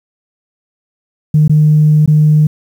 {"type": "tone with dropouts", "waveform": "sine", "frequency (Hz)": 152.3, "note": "D#3", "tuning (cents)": -37, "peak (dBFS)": -4, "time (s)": [1.34, 2.47], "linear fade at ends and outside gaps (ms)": 5, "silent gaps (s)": [[1.479, 1.495], [2.06, 2.076]], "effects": ["tanh soft clip ceiling 0 dBFS", "7-bit"]}